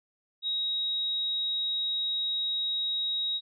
sine tone, 3800 Hz, A#7, 33 cents sharp, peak -27 dBFS, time 0.42-3.41 s, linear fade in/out 50 ms, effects none

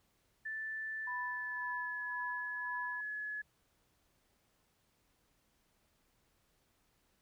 sine tone with pitch glide, 1760 to 1701 Hz, A6 to G#6, 0 to +41 cents, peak -38 dBFS, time 0.45-3.42 s, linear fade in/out 10 ms, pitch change -59 cents, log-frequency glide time 1.12-2.04 s
sine tone with tremolo, 988 Hz, B5, in tune, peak -39 dBFS, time 1.07-3.01 s, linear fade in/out 5 ms, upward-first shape sine, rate 1.9 Hz, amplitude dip 65%
effects pink hiss -75 dBFS RMS until 7.21 s

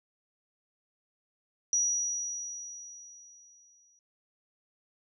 sine tone with exponential decay, 5810 Hz, F#8, 32 cents flat, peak -23 dBFS, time 1.73-3.99 s, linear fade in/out 1 ms, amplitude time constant 490 ms, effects none

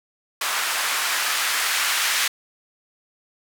blue noise with band-pass filter sweep, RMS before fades -23 dBFS, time 0.41-2.28 s, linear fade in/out 5 ms, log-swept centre 1100 to 1700 Hz, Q 1.1, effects none

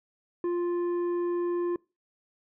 sine tone with tanh clipping, 349.2 Hz, F4, in tune, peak -27 dBFS, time 0.44-1.76 s, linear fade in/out 2 ms, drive 7 dB, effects noise-tail reverb RT60 0.3 s tail -25 dB re dry

